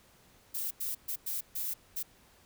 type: noise bursts at uneven times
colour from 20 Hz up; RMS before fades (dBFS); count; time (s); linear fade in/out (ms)
violet; -35; 6; 0.54-0.71 / 0.8-0.95 / 1.08-1.16 / 1.26-1.41 / 1.55-1.74 / 1.96-2.03; 10
effects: pink hiss -62 dBFS RMS until 2.45 s